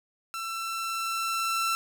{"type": "tone with level ramp", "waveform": "sawtooth", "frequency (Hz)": 1341, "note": "E6", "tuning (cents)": 29, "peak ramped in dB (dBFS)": [-29, -21], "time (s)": [0.34, 1.75], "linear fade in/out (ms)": 0, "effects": []}